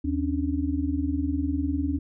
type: tone cluster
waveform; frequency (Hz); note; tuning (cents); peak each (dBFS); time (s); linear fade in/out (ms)
sine; 77.4 / 271.1 / 291; D#2 / C#4 / D4; -9 / -38 / -16; -28; 0.04-1.99; 10
effects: none